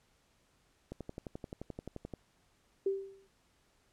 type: click train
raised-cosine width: 2 ms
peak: -28 dBFS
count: 15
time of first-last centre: 0.92-2.137 s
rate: 11.5 Hz
type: tone with exponential decay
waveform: sine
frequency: 390.1 Hz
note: G4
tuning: 8 cents flat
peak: -26 dBFS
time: 2.86-3.27 s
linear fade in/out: 5 ms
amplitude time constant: 89 ms
effects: pink hiss -71 dBFS RMS until 3.92 s + low-pass 10000 Hz 12 dB/octave